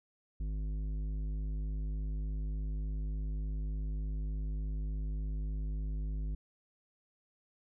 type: tone with tanh clipping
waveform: triangle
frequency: 51.7 Hz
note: G#1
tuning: 7 cents flat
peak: -35 dBFS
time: 0.4-6.35 s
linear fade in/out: 5 ms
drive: 15 dB
effects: none